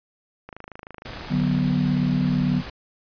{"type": "click train", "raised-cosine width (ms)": 0.5, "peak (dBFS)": -23, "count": 30, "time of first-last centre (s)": [0.49, 1.588], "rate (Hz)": 26.4}
{"type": "noise", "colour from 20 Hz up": "pink", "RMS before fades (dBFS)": -36, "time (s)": [1.05, 2.7], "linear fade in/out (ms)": 5}
{"type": "chord", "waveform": "sine", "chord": "B minor", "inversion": "first", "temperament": "equal", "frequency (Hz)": [146.83, 185, 246.9], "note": ["D3", "F#3", "B3"], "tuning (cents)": [0, 0, 0], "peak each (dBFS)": -23, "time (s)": [1.29, 2.63], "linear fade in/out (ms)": 50}
{"effects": ["resampled to 11025 Hz"]}